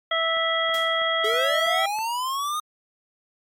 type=harmonic tone; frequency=656 Hz; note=E5; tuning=9 cents flat; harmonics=1 / 2 / 3 / 5; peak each=-26 / -26 / -26 / -26 dBFS; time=0.11-1.86 s; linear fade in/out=5 ms
type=click train; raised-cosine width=0.5 ms; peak=-27 dBFS; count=6; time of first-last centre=0.37-1.988 s; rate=3.09 Hz
type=noise with exponential decay; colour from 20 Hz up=white; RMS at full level=-35 dBFS; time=0.74-1.08 s; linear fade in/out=2 ms; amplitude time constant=72 ms
type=linear sweep; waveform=square; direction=up; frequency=415.3 to 1244.5 Hz; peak=-25 dBFS; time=1.24-2.6 s; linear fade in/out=5 ms
effects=MP3 64 kbps